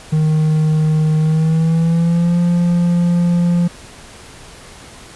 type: tone with pitch glide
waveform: triangle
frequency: 155.56 to 173.6 Hz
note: D#3 to F3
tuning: 0 to -10 cents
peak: -9 dBFS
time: 0.12-3.68 s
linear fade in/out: 10 ms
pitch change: +190 cents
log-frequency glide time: 1.18-2.38 s
effects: pink hiss -38 dBFS RMS until 5.15 s + resampled to 24000 Hz